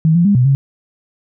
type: tone with pitch steps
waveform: sine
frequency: 159.6 / 172 / 202.3 / 124.9 / 137.2 Hz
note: D#3 / F3 / G#3 / B2 / C#3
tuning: +44 / -26 / -45 / +20 / -17 cents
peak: -8 dBFS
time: 0.05-0.55 s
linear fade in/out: 0 ms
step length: 100 ms
effects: none